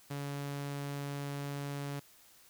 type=tone; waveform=sawtooth; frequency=141.9 Hz; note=C#3; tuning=41 cents sharp; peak=-33 dBFS; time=0.1-2 s; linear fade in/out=10 ms; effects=white hiss -61 dBFS RMS until 2.49 s